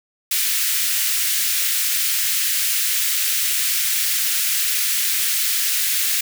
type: high-pass noise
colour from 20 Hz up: white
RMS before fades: -20 dBFS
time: 0.31-6.21 s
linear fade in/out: 5 ms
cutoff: 1700 Hz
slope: 24 dB/octave
effects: none